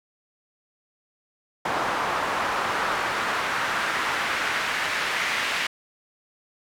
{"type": "noise with band-pass filter sweep", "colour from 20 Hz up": "pink", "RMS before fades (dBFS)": -26, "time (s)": [1.65, 5.67], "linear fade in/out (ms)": 5, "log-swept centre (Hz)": [1000, 2100], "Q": 1.4, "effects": []}